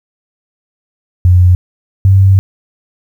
sine tone pair in turn, 90 / 96.53 Hz, F#2 / G2, -47 / -26 cents, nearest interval minor second, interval 121 cents, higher second, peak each -3 dBFS, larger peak neither, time 1.25-1.55 / 2.05-2.39 s, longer second, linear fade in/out 0 ms, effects 7-bit

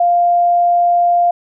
sine tone, 698.5 Hz, F5, in tune, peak -9 dBFS, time 0-1.31 s, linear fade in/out 5 ms, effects none

